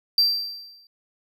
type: tone with exponential decay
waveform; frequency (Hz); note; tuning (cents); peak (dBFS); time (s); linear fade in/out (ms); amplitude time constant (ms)
triangle; 4699; D8; 0; -12; 0.18-0.87; 2; 150
effects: none